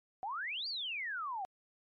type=exponential two-way sweep; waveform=sine; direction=up then down; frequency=730 to 4808 to 730 Hz; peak=-36 dBFS; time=0.23-1.45 s; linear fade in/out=0 ms; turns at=0.68 s; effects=MP3 48 kbps